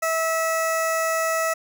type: tone with notch filter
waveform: 15% pulse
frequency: 650 Hz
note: E5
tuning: 24 cents flat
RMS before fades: -23 dBFS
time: 0.02-1.54 s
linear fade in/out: 10 ms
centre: 3200 Hz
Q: 1.6
effects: none